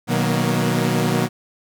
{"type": "chord", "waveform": "sawtooth", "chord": "B major seventh", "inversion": "none", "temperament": "equal with one note detuned", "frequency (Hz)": [123.47, 155.56, 185, 236.3], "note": ["B2", "D#3", "F#3", "A#3"], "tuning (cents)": [0, 0, 0, 24], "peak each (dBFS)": -19, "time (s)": [0.07, 1.29], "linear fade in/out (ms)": 50, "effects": []}